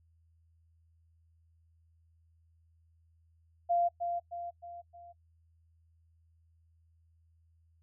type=tone with echo; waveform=sine; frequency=693 Hz; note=F5; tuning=14 cents flat; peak=-25 dBFS; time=3.69-3.89 s; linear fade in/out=20 ms; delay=310 ms; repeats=4; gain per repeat=-6 dB; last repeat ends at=5.13 s; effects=noise-tail reverb RT60 0.1 s tail -24 dB re dry + added 82 Hz sine -64 dBFS peak until 7.82 s